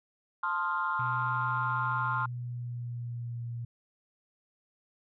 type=chord; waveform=sine; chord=F dominant seventh; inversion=first; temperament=equal; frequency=880 / 1046.5 / 1244.5 / 1396.9 Hz; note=A5 / C6 / Eb6 / F6; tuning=0 / 0 / 0 / 0 cents; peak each=-36 / -31 / -36 / -32 dBFS; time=0.43-2.26 s; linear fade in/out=5 ms
type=tone with pitch glide; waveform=sine; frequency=123.47 to 118.24 Hz; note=B2 to A#2; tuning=0 to +25 cents; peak=-34 dBFS; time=0.99-3.65 s; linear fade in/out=5 ms; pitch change=-75 cents; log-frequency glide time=1.96-3.43 s
effects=tanh soft clip ceiling -19 dBFS